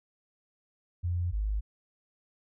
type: tone pair in turn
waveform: sine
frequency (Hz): 87.7 / 51.84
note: F2 / G#1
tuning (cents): +8 / -2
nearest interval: major sixth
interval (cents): 910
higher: first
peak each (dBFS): -27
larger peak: neither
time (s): 1.03-1.32 / 1.32-1.61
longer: neither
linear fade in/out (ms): 20
effects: none